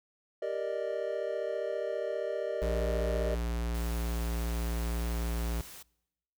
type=chord; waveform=triangle; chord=Eb major seventh; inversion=first; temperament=equal; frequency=392 / 466.2 / 587.3 / 622.3 Hz; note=G4 / Bb4 / D5 / Eb5; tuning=0 / 0 / 0 / 0 cents; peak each=-37 / -35 / -34 / -34 dBFS; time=0.42-3.35 s; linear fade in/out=5 ms
type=tone; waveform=square; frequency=58.27 Hz; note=A#1; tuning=in tune; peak=-31 dBFS; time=2.62-5.61 s; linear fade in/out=0 ms
type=noise; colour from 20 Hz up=white; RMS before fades=-48 dBFS; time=3.74-5.83 s; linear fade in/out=10 ms
effects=noise-tail reverb RT60 0.9 s tail -25 dB re dry